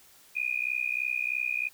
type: tone with amplitude modulation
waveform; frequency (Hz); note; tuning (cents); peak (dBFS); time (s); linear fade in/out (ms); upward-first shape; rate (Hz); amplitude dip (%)
sine; 2456; D#7; -23; -23; 0.35-1.69; 20; sine; 63.1; 100
effects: white hiss -57 dBFS RMS until 1.73 s